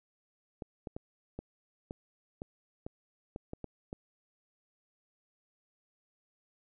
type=clicks; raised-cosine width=2 ms; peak=-26 dBFS; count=11; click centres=0.622 / 0.872 / 0.965 / 1.39 / 1.909 / 2.419 / 2.865 / 3.361 / 3.534 / 3.643 / 3.929 s; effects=none